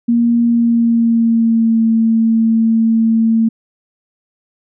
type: tone with pitch glide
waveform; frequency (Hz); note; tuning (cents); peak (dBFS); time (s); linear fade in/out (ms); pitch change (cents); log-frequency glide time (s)
sine; 235.2 to 225.4; A#3 to A3; +16 to +42; -9; 0.08-3.49; 10; -74; 0.44-1.83
effects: none